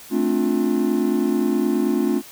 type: chord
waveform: triangle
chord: D minor seventh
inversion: second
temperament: just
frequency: 220.2 / 264.3 / 293.7 / 352.4 Hz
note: A3 / C4 / D4 / F4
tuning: +2 / +18 / 0 / +16 cents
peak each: -21 dBFS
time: 0.1-2.22 s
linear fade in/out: 50 ms
effects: white hiss -42 dBFS RMS until 2.31 s

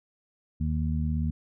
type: harmonic tone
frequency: 77.4 Hz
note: D#2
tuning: 9 cents flat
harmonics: 1 / 2 / 3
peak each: -27 / -30 / -32 dBFS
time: 0.6-1.31 s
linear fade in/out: 10 ms
effects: none

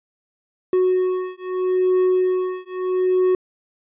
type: beating tone pair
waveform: triangle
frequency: 368.3 / 369.08 Hz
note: F#4 / F#4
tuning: -8 / -4 cents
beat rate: 0.78 Hz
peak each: -18 dBFS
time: 0.73-3.35 s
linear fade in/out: 2 ms
effects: resampled to 8000 Hz

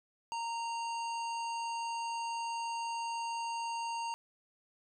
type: harmonic tone with a mistuned harmonic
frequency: 926 Hz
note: A#5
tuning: 12 cents flat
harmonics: 1 / 3 / 5 / 7 / 9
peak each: -35 / -45 / -49 / -52 / -54 dBFS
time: 0.32-4.14 s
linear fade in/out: 0 ms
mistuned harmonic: 9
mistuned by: -46 cents
effects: 12-bit

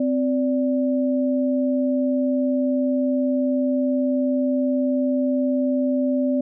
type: tone pair together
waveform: sine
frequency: 259.3 / 582 Hz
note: C4 / D5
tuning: -15 / -16 cents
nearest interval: octave + major second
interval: 1399 cents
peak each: -19 / -24 dBFS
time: 0-6.41 s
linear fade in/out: 5 ms
effects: none

